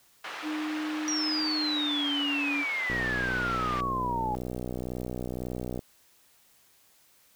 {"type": "band-pass noise", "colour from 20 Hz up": "pink", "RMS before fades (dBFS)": -39, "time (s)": [0.24, 3.81], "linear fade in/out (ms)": 5, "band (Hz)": [870, 2800], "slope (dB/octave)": 12}
{"type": "tone with pitch glide", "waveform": "sine", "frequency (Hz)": [306.9, 286.3], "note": ["D#4", "D4"], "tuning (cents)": [-24, -44], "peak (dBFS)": -30, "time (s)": [0.42, 2.65], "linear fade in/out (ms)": 50, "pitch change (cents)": -120, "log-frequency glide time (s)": [1.54, 2.1]}
{"type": "exponential sweep", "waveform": "sine", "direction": "down", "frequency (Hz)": [5790, 830.6], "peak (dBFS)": -28, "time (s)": [1.08, 4.35], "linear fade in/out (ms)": 0}
{"type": "click train", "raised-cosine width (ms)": 2, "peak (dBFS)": -21, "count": 180, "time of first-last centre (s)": [2.9, 5.792], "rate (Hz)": 61.9}
{"effects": ["white hiss -62 dBFS RMS until 7.35 s"]}